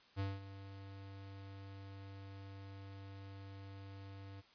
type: tone with ADSR envelope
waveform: square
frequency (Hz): 98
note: G2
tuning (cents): 0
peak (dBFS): -36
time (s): 0.16-4.42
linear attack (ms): 38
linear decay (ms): 200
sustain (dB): -14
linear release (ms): 26
effects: white hiss -66 dBFS RMS until 4.54 s + resampled to 11025 Hz